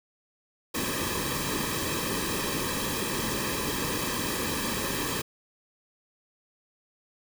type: noise with comb filter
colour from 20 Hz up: pink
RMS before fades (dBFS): -30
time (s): 0.74-5.22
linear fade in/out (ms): 10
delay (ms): 1.4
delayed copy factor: -0.75
effects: none